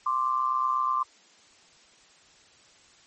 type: tone pair together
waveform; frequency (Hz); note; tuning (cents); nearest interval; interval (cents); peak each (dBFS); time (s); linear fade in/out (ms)
sine; 1046.5 / 1174.7; C6 / D6; 0 / 0; major second; 200; -26; 0.06-1.03; 5
effects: white hiss -57 dBFS RMS until 3.06 s + MP3 32 kbps